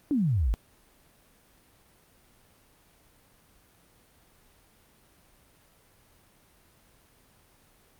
sine exponential sweep, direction down, 311.1 to 46.25 Hz, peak -22 dBFS, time 0.11-0.54 s, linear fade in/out 0 ms, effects pink hiss -61 dBFS RMS until 7.99 s + Opus 32 kbps

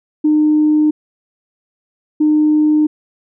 sine tone pair in turn, 304.3 / 304.3 Hz, D#4 / D#4, -38 / -38 cents, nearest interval unison, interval 0 cents, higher neither, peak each -8 dBFS, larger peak neither, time 0.24-0.91 / 2.2-2.87 s, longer neither, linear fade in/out 10 ms, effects tanh soft clip ceiling -4 dBFS

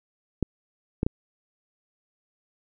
clicks, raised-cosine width 3 ms, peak -10 dBFS, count 3, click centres 0.427 / 1.031 / 1.065 s, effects none

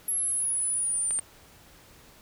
sine linear sweep, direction down, 11280 to 8870 Hz, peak -25 dBFS, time 0.08-1.2 s, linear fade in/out 5 ms
clicks, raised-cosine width 0.3 ms, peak -23 dBFS, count 2, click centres 1.109 / 1.189 s
effects pink hiss -54 dBFS RMS until 2.21 s

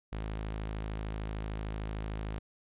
sawtooth tone, 53.3 Hz, G#1, 46 cents sharp, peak -31 dBFS, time 0.12-2.39 s, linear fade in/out 10 ms, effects resampled to 8000 Hz

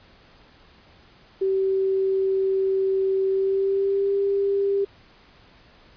sine tone with pitch glide, 384.6 to 397.2 Hz, G4 to G4, -33 to +23 cents, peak -19 dBFS, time 1.41-4.85 s, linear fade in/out 10 ms, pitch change +56 cents, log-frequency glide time 3.29-4.13 s, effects pink hiss -53 dBFS RMS until 5.96 s + resampled to 11025 Hz

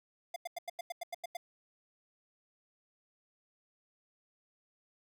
square tone bursts, 698.5 Hz, F5, in tune, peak -37 dBFS, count 10, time 0.34-1.37 s, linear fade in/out 5 ms, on 22 ms, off 90 ms, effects none

